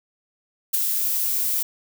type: noise with ADSR envelope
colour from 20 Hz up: violet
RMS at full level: -17 dBFS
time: 0.73-1.63 s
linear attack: 17 ms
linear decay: 10 ms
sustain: -6 dB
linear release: 6 ms
effects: none